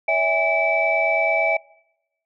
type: tone cluster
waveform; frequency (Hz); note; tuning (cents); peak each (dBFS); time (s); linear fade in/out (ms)
sine; 565 / 654 / 815 / 2306; C#5 / E5 / G#5 / D7; +33 / -14 / -33 / -32; -27 / -20 / -25 / -20; 0.08-1.57; 5
effects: noise-tail reverb RT60 0.9 s tail -24 dB re dry + tanh soft clip ceiling -6 dBFS